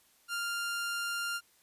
sawtooth tone, 1396.9 Hz, F6, in tune, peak -29 dBFS, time 0.28-1.41 s, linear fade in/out 50 ms, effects white hiss -66 dBFS RMS until 1.62 s + resampled to 32000 Hz

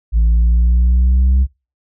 sine exponential sweep, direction up, 55.1 to 65.8 Hz, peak -6 dBFS, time 0.12-1.47 s, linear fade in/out 50 ms, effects noise-tail reverb RT60 0.3 s tail -25 dB re dry + tanh soft clip ceiling -8 dBFS

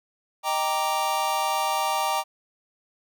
square chord, Eb major seventh, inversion none, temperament equal, 622.3 / 784 / 932.3 / 1174.7 Hz, Eb5 / G5 / Bb5 / D6, 0 / 0 / 0 / 0 cents, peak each -33 / -28 / -28 / -30 dBFS, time 0.43-2.24 s, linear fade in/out 50 ms, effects none

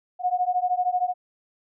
sine beating tone pair, 719 / 732 Hz, F#5 / F#5, -50 / -19 cents, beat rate 13 Hz, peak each -24 dBFS, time 0.19-1.14 s, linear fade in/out 50 ms, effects none

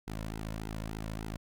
sawtooth tone with flanger, 54 Hz, A1, 32 cents flat, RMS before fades -39 dBFS, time 0.07-1.37 s, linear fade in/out 10 ms, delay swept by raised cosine 1.7 to 2.56 ms, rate 3.4 Hz, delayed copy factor -0.75, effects none

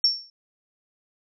sine tone with exponential decay, 5460 Hz, F8, 40 cents flat, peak -13 dBFS, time 0.04-0.3 s, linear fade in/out 2 ms, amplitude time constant 56 ms, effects none

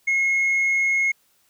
triangle tone with tanh clipping, 2164 Hz, C#7, 42 cents flat, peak -18 dBFS, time 0.07-1.12 s, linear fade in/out 10 ms, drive 6 dB, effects white hiss -63 dBFS RMS until 1.49 s

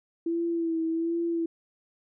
sine tone with vibrato, 331.7 Hz, E4, 11 cents sharp, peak -25 dBFS, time 0.26-1.46 s, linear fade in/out 5 ms, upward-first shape sine, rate 1.3 Hz, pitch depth 37 cents each way, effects none

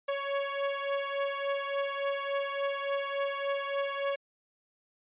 sawtooth beating tone pair, 556 / 559.5 Hz, C#5 / C#5, +5 / +16 cents, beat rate 3.5 Hz, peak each -28 / -31 dBFS, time 0.08-4.16 s, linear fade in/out 10 ms, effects resampled to 8000 Hz

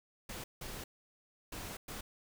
pink noise bursts at uneven times, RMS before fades -44 dBFS, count 4, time 0.29-0.44 / 0.61-0.84 / 1.52-1.77 / 1.88-2.01 s, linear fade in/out 5 ms, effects none

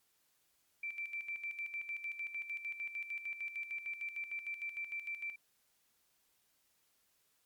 sine tone with tremolo, 2342 Hz, D7, 5 cents flat, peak -37 dBFS, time 0.83-5.36 s, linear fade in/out 5 ms, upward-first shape square, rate 6.6 Hz, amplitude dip 65%, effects white hiss -75 dBFS RMS until 7.45 s + MP3 96 kbps

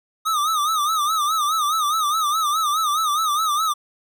square tone with vibrato, 1237 Hz, D#6, 10 cents flat, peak -19 dBFS, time 0.25-3.74 s, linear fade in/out 20 ms, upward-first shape sine, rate 4.8 Hz, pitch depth 110 cents each way, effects none

